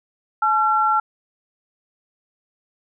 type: tone pair together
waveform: sine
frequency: 859 / 1360 Hz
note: A5 / F6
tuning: -42 / -46 cents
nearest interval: minor sixth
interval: 796 cents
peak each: -19 / -17 dBFS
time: 0.42-1 s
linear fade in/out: 5 ms
effects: none